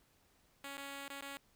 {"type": "tone with dropouts", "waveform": "5% pulse", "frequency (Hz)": 278.5, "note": "C#4", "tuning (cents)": 8, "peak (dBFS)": -33, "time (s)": [0.64, 1.37], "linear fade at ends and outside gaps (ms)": 1, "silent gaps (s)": [[0.772, 0.778], [1.081, 1.101], [1.21, 1.222]], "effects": ["pink hiss -71 dBFS RMS until 1.55 s"]}